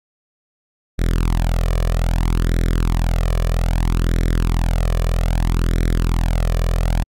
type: tone with flanger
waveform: sawtooth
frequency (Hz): 41.95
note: E1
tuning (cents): +31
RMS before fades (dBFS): -17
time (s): 0.98-7.04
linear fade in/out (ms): 20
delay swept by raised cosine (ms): 0.52 to 1.72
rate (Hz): 0.62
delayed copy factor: +0.8
effects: AAC 64 kbps